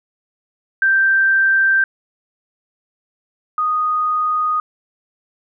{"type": "tone pair in turn", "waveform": "sine", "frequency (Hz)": [1568, 1240.2], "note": ["G6", "D#6"], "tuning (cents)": [0, -6], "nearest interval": "major third", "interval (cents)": 406, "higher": "first", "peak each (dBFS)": [-11, -15], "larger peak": "first", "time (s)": [[0.82, 1.84], [3.58, 4.6]], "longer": "neither", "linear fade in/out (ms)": 2, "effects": []}